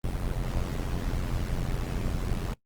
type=noise with amplitude modulation; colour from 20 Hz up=brown; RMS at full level=-26 dBFS; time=0.04-2.54 s; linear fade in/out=2 ms; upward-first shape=sine; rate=88.8 Hz; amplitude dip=80%; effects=noise-tail reverb RT60 0.1 s tail -22 dB re dry + Opus 24 kbps